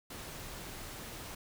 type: noise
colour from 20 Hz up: pink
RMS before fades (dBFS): -45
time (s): 0.1-1.35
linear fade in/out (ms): 5
effects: none